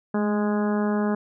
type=harmonic tone with a mistuned harmonic; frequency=207.7 Hz; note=G#3; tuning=in tune; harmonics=1 / 2 / 3 / 4 / 5 / 6 / 7 / 8; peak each=-22 / -28 / -32 / -34 / -36 / -38 / -39 / -40 dBFS; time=0.14-1.15 s; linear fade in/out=5 ms; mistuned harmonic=1; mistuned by=+25 cents; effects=none